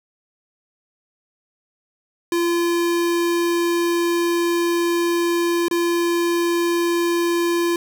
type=tone with dropouts; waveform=square; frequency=342.8 Hz; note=F4; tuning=32 cents flat; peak=-18 dBFS; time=2.32-7.76 s; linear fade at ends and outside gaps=2 ms; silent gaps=5.683-5.711 s; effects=8-bit